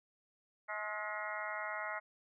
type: harmonic tone with a mistuned harmonic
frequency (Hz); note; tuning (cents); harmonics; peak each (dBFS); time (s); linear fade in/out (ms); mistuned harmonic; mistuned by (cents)
212.3; G#3; +38; 3 / 4 / 5 / 6 / 7 / 8 / 9 / 10; -45 / -46 / -47 / -46 / -45 / -55 / -44 / -47; 0.68-2; 20; 7; -52
effects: none